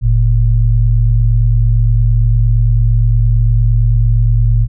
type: tone pair together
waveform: sine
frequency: 45.24 / 114 Hz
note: F#1 / A#2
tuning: -38 / -38 cents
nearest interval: octave + major third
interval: 1600 cents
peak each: -10 dBFS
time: 0.01-4.68 s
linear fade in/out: 50 ms
effects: none

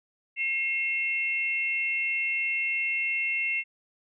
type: tone pair together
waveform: sine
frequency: 2143 / 2700 Hz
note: C7 / E7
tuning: +41 / +41 cents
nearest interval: major third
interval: 400 cents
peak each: -28 dBFS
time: 0.36-3.64 s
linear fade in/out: 50 ms
effects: none

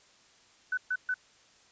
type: tone bursts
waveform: sine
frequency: 1500 Hz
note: F#6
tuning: 23 cents sharp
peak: -27 dBFS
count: 3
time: 0.72-1.142 s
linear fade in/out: 5 ms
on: 54 ms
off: 130 ms
effects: white hiss -61 dBFS RMS until 1.71 s + resampled to 16000 Hz

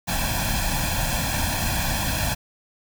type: noise with comb filter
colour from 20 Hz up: pink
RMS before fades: -24 dBFS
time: 0.07-2.35 s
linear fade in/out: 20 ms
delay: 1.2 ms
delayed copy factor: +0.9
effects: none

